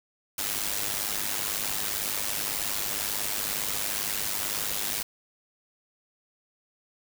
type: noise with amplitude modulation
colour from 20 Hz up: white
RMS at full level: -27 dBFS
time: 0.38-5.03 s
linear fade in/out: 5 ms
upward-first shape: sine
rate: 102 Hz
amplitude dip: 70%
effects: none